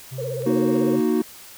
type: tone with pitch glide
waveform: triangle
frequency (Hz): 130.81 to 138.19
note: C3 to C#3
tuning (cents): 0 to -5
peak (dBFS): -28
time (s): 0.11-1.01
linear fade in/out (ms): 20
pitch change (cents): +95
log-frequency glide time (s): 0.44-0.79
type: tone with vibrato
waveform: sine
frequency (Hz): 496.8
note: B4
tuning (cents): +10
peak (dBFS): -26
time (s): 0.18-0.96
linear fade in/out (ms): 5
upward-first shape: sine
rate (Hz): 16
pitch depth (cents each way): 170
type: clicks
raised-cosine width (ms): 0.3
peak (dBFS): -28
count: 4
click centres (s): 0.421 / 0.766 / 1.009 / 1.093
type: chord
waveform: triangle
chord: D# minor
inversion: second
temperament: equal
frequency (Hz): 233.1 / 311.1 / 370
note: A#3 / D#4 / F#4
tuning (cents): 0 / 0 / 0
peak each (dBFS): -20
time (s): 0.46-1.22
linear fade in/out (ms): 5
effects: white hiss -43 dBFS RMS until 1.57 s